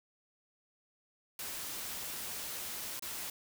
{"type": "noise with dropouts", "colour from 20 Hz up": "white", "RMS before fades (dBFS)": -41, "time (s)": [1.39, 3.3], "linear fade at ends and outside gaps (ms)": 2, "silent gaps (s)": [2.995, 3.023], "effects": []}